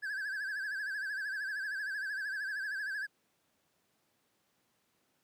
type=tone with vibrato; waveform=triangle; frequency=1624 Hz; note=G#6; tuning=39 cents flat; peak=-33 dBFS; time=0.02-3.07 s; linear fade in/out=20 ms; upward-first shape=sine; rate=13 Hz; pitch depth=100 cents each way; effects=pink hiss -75 dBFS RMS until 5.23 s + high-pass 150 Hz 12 dB/octave